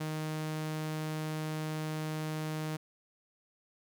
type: tone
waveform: sawtooth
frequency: 155.56 Hz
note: D#3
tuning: in tune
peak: -30 dBFS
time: 0-2.77 s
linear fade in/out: 10 ms
effects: none